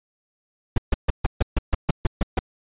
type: noise bursts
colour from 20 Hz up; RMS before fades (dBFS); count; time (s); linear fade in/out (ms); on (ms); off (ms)
brown; -17; 11; 0.76-2.391; 5; 21; 140
effects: resampled to 8000 Hz